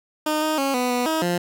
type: tone with pitch steps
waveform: 15% pulse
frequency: 306.7 / 310.8 / 273.9 / 248.6 / 245.9 / 318.5 / 175.3 Hz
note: D#4 / D#4 / C#4 / B3 / B3 / D#4 / F3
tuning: -25 / -2 / -21 / +12 / -7 / +41 / +7 cents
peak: -14 dBFS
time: 0.26-1.38 s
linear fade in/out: 5 ms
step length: 160 ms
effects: none